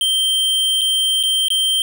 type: tone with dropouts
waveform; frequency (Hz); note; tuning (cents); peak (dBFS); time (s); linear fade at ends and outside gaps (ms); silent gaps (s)
square; 3140; G7; +2; -15; 0.01-1.82; 1; 0.811-0.815 / 1.229-1.235 / 1.484-1.503
effects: none